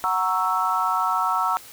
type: chord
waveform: sine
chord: F# dominant seventh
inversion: none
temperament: equal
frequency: 740 / 932.3 / 1108.7 / 1318.5 Hz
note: F#5 / A#5 / C#6 / E6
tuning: 0 / 0 / 0 / 0 cents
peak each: -27 / -25 / -27 / -23 dBFS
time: 0.04-1.57 s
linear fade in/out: 0 ms
effects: white hiss -44 dBFS RMS until 1.72 s